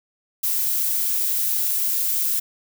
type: noise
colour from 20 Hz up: violet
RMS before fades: -22 dBFS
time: 0.43-2.4 s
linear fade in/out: 10 ms
effects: none